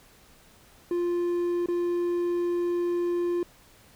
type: tone with dropouts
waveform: triangle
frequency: 349.2 Hz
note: F4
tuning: in tune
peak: -22 dBFS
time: 0.91-3.43 s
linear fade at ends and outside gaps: 2 ms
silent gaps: 1.66-1.685 s
effects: pink hiss -56 dBFS RMS until 3.95 s